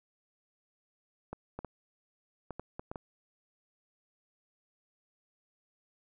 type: clicks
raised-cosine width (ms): 1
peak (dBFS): -25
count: 8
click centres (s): 1.33 / 1.59 / 1.647 / 2.507 / 2.596 / 2.795 / 2.915 / 2.958
effects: none